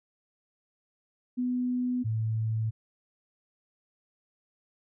sine tone pair in turn, 248.8 / 110.83 Hz, B3 / A2, +13 / +13 cents, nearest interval octave + major second, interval 1400 cents, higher first, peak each -26 dBFS, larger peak neither, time 1.37-2.04 / 2.04-2.71 s, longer neither, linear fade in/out 20 ms, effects none

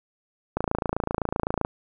click train, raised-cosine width 1 ms, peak -10 dBFS, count 31, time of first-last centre 0.57-1.649 s, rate 27.8 Hz, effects none

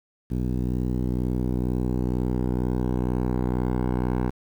10% pulse tone with low-pass filter sweep, 62.1 Hz, B1, 10 cents sharp, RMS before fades -25 dBFS, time 0.3-4.31 s, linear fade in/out 20 ms, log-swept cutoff 280 to 1100 Hz, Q 0.76, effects 8-bit

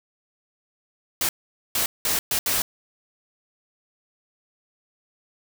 white noise bursts at uneven times, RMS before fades -23 dBFS, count 5, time 1.21-1.29 / 1.75-1.86 / 2.05-2.19 / 2.31-2.39 / 2.46-2.62 s, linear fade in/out 2 ms, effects none

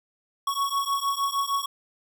square beating tone pair, 1108.7 / 1115.2 Hz, C#6 / C#6, 0 / +10 cents, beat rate 6.5 Hz, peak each -28 / -28 dBFS, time 0.47-1.66 s, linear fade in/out 5 ms, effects none

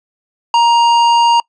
sine tone with hard clipping, 938 Hz, A#5, 11 cents sharp, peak -9 dBFS, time 0.54-1.4 s, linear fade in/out 2 ms, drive 11 dB, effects noise-tail reverb RT60 0.1 s tail -25 dB re dry + resampled to 22050 Hz

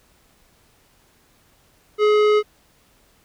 sine tone with tanh clipping, 422 Hz, G#4, 28 cents sharp, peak -15 dBFS, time 1.98-2.43 s, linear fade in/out 50 ms, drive 16 dB, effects pink hiss -58 dBFS RMS until 3.24 s

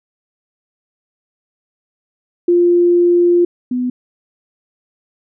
sine tone pair in turn, 349.2 / 249.4 Hz, F4 / B3, 0 / +17 cents, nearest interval tritone, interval 583 cents, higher first, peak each -8 / -15 dBFS, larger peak first, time 2.48-3.45 / 3.71-3.9 s, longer first, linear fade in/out 5 ms, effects none

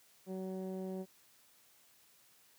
15% pulse tone with low-pass filter, 188.1 Hz, F#3, 29 cents sharp, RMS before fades -41 dBFS, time 0.26-1.06 s, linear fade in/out 50 ms, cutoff 460 Hz, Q 0.73, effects white hiss -66 dBFS RMS until 2.58 s + high-pass 80 Hz 12 dB/octave

